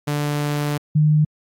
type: tone pair in turn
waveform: sawtooth / sine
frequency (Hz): 146.83 / 152.19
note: D3 / D#3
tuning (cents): 0 / -38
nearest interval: minor second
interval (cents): 62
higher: second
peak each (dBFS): -16 / -12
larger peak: second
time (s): 0.07-0.78 / 0.95-1.25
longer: first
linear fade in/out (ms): 10
effects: AAC 64 kbps